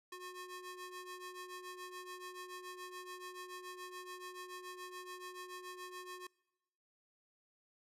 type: ring-modulated tone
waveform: sawtooth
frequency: 723 Hz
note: F#5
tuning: 40 cents flat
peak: -40 dBFS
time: 0.12-6.27 s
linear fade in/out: 5 ms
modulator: 358 Hz
effects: noise-tail reverb RT60 1.0 s tail -25 dB re dry + resampled to 32000 Hz